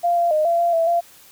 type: tone with pitch steps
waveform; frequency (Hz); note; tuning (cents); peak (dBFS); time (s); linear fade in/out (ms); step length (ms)
sine; 694 / 688 / 615 / 681 / 688 / 661 / 687; F5 / F5 / D#5 / F5 / F5 / E5 / F5; -11 / -26 / -20 / -44 / -26 / +5 / -29; -15; 0.03-1.01; 20; 140
effects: white hiss -48 dBFS RMS until 1.31 s